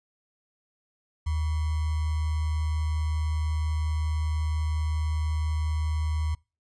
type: tone with sample-and-hold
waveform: sine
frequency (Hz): 77.78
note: D#2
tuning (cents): 0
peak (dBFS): -24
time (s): 1.26-6.35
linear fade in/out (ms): 10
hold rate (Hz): 1050
effects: noise-tail reverb RT60 0.3 s tail -25 dB re dry + resampled to 22050 Hz